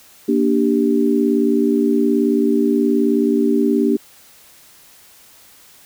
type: chord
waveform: sine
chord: G minor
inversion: first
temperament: just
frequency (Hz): 235.2 / 294 / 392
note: Bb3 / D4 / G4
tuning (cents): +16 / +2 / 0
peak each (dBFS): -17 / -17 / -18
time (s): 0.28-3.97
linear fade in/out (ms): 10
effects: white hiss -47 dBFS RMS until 5.85 s